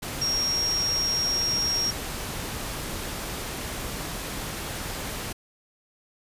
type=tone in noise; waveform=sine; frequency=5588 Hz; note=F8; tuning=in tune; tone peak=-23 dBFS; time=0.21-1.91 s; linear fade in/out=10 ms; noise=pink; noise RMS=-33 dBFS; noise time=0.02-5.33 s; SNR=+7 dB; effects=resampled to 32000 Hz